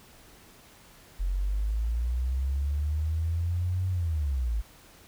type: linear two-way sweep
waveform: sine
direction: up then down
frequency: 43.65 to 93.6 to 51 Hz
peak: -25 dBFS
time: 1.19-4.62 s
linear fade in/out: 20 ms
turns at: 3.89 s
effects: pink hiss -54 dBFS RMS until 5.07 s